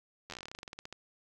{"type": "slowing click train", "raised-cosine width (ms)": 0.2, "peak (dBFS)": -26, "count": 20, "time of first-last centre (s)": [0.3, 0.926], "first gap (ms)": 11, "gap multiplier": 1.11, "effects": []}